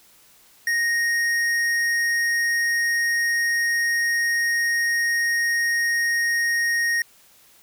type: tone with tanh clipping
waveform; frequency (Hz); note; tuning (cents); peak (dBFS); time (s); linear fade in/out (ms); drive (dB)
sine; 1864.7; A#6; 0; -21; 0.67-7.02; 2; 14
effects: white hiss -54 dBFS RMS until 7.62 s